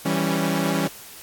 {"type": "chord", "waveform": "sawtooth", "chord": "C# diminished", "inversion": "first", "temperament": "equal", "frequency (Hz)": [164.81, 196, 277.2], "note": ["E3", "G3", "C#4"], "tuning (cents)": [0, 0, 0], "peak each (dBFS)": -21, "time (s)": [0.05, 0.88], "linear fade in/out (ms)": 10, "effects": ["white hiss -42 dBFS RMS until 1.22 s", "AAC 64 kbps"]}